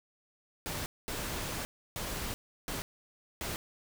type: noise bursts at uneven times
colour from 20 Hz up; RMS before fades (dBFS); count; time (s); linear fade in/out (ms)
pink; -37; 5; 0.66-0.86 / 1.08-1.65 / 1.96-2.34 / 2.68-2.82 / 3.41-3.56; 0
effects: none